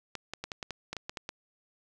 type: clicks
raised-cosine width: 0.2 ms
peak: -19 dBFS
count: 11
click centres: 0.153 / 0.336 / 0.44 / 0.518 / 0.628 / 0.707 / 0.93 / 0.967 / 1.095 / 1.172 / 1.291 s
effects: none